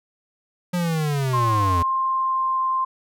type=linear sweep; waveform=square; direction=down; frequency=180 to 82.7 Hz; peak=-21 dBFS; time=0.73-1.83 s; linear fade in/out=10 ms
type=tone with pitch glide; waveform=sine; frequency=1061 to 1048.2 Hz; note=C6 to C6; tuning=+24 to +3 cents; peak=-19 dBFS; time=1.33-2.85 s; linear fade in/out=10 ms; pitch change=-21 cents; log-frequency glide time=1.5-2.62 s
effects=none